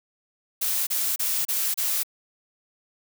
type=noise bursts; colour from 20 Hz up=blue; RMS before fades=-25 dBFS; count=5; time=0.61-2.034 s; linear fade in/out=10 ms; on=260 ms; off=31 ms; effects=none